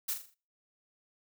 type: noise with echo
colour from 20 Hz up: blue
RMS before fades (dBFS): -33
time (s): 0.08-0.14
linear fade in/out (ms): 10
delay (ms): 41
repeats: 5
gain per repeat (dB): -7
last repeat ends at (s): 0.345
effects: noise-tail reverb RT60 0.4 s tail -26 dB re dry